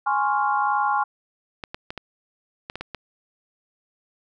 sine chord, Db major seventh, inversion second, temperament equal, 830.6 / 1046.5 / 1108.7 / 1396.9 Hz, Ab5 / C6 / Db6 / F6, 0 / 0 / 0 / 0 cents, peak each -22 / -26 / -26 / -27 dBFS, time 0.06-1.04 s, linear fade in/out 10 ms
clicks, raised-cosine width 0.3 ms, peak -16 dBFS, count 8, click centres 1.638 / 1.745 / 1.905 / 1.977 / 2.699 / 2.756 / 2.81 / 2.947 s
effects none

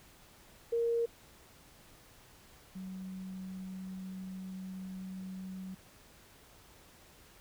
sine tone pair in turn, 466.2 / 187.87 Hz, A#4 / F#3, 0 / +27 cents, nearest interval octave + major third, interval 1573 cents, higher first, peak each -28 / -40 dBFS, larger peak first, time 0.72-1.06 / 2.75-5.75 s, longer second, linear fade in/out 10 ms, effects pink hiss -59 dBFS RMS until 7.4 s

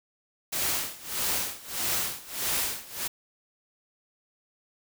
white noise with tremolo, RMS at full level -27 dBFS, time 0.52-3.08 s, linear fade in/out 10 ms, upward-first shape sine, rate 1.6 Hz, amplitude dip 90%, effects none

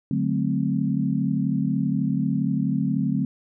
sine chord, D dominant seventh, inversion none, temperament equal with one note detuned, 146.83 / 185 / 217.5 / 261.6 Hz, D3 / F#3 / A3 / C4, 0 / 0 / -20 / 0 cents, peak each -26 dBFS, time 0.11-3.25 s, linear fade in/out 2 ms, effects none

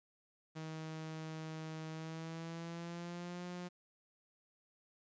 sawtooth tone with pitch glide, 158.5 to 177.91 Hz, D#3 to F3, +32 to +32 cents, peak -39 dBFS, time 0.55-3.69 s, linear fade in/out 20 ms, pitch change +200 cents, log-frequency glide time 1.9-3.45 s, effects resampled to 16000 Hz + 12-bit

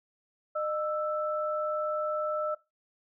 sine tone pair together, 609.9 / 1321 Hz, D#5 / E6, -35 / +3 cents, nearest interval octave + minor second, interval 1338 cents, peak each -30 / -32 dBFS, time 0.55-2.55 s, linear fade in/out 10 ms, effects noise-tail reverb RT60 0.2 s tail -17 dB re dry

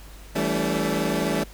20% pulse chord, A dominant seventh, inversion second, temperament equal with one note detuned, 164.81 / 196 / 220 / 284.2 Hz, E3 / G3 / A3 / C#4, 0 / 0 / 0 / +43 cents, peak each -23 dBFS, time 0.35-1.44 s, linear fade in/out 10 ms, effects added 50 Hz sine -42 dBFS peak until 1.53 s + pink hiss -48 dBFS RMS until 1.53 s

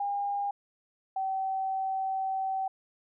sine tone pair in turn, 807 / 767.2 Hz, G#5 / G5, -50 / -37 cents, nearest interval minor second, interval 87 cents, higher first, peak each -28 dBFS, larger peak neither, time 0-0.51 / 1.16-2.68 s, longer second, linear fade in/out 5 ms, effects none

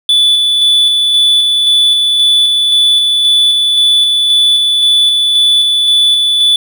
triangle tone with tremolo, 3469 Hz, A7, 25 cents flat, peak -4 dBFS, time 0.09-6.56 s, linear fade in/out 2 ms, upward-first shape square, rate 1.9 Hz, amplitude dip 25%, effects none

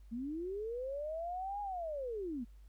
sine linear two-way sweep, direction up then down, 220 to 830.6 to 220 Hz, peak -37 dBFS, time 0.11-2.45 s, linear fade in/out 20 ms, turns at 1.61 s, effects added 50 Hz sine -53 dBFS peak until 2.68 s + pink hiss -75 dBFS RMS until 2.68 s

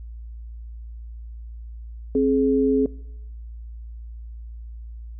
sine tone pair together, 266.2 / 422.6 Hz, C4 / G#4, +30 / +30 cents, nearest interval minor sixth, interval 800 cents, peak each -19 dBFS, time 2.15-2.86 s, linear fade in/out 2 ms, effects noise-tail reverb RT60 0.9 s tail -23 dB re dry + added 57 Hz sine -34 dBFS peak until 5.19 s

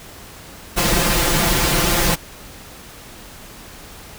pink noise with comb filter, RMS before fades -17 dBFS, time 0.76-2.16 s, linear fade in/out 20 ms, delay 5.8 ms, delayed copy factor +0.85, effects pink hiss -39 dBFS RMS until 4.18 s

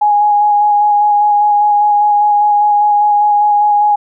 sine tone with vibrato, 830 Hz, G#5, 1 cent flat, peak -7 dBFS, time 0.01-3.96 s, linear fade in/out 10 ms, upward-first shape square, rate 5 Hz, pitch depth 11 cents each way, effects none

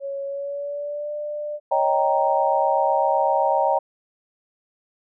sine tone with pitch glide, 554.4 to 594.2 Hz, C#5 to D5, 0 to +20 cents, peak -26 dBFS, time 0-1.6 s, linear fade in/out 50 ms, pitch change +120 cents, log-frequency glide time 0.25-1.12 s
sine chord, Eb dominant seventh, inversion third, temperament equal, 554.4 / 622.3 / 784 / 932.3 Hz, Db5 / Eb5 / G5 / Bb5, 0 / 0 / 0 / 0 cents, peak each -23 / -23 / -22 / -22 dBFS, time 1.71-3.79 s, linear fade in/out 10 ms
effects none

